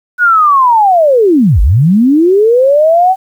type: linear two-way sweep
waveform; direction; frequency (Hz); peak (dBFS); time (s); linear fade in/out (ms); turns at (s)
sine; down then up; 1483 to 43.65 to 773; -4; 0.18-3.16; 50; 1.61
effects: 7-bit